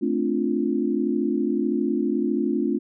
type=chord; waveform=sine; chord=D minor seventh; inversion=second; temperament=equal; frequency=220 / 261.6 / 293.7 / 349.2 Hz; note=A3 / C4 / D4 / F4; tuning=0 / 0 / 0 / 0 cents; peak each=-26 dBFS; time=0.01-2.79 s; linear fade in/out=20 ms; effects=none